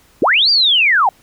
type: linear two-way sweep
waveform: sine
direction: up then down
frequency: 218.7 to 4837 to 714 Hz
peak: -9 dBFS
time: 0.22-1.09 s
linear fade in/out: 2 ms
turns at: 0.5 s
effects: pink hiss -51 dBFS RMS until 1.22 s